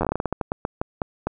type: slowing click train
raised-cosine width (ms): 1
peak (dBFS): -9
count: 17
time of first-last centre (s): 0.01-1.27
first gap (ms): 10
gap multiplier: 1.24
effects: none